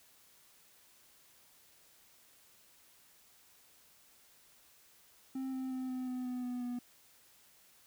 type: tone with pitch steps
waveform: triangle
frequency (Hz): 263.9 / 261 / 258.2 / 255.4 / 252.6 / 249.8 / 247.1 / 244.4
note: C4 / C4 / C4 / C4 / B3 / B3 / B3 / B3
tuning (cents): +15 / -4 / -23 / -42 / +39 / +20 / +1 / -18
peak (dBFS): -34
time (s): 5.35-6.79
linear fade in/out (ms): 5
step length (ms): 180
effects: white hiss -64 dBFS RMS until 7.86 s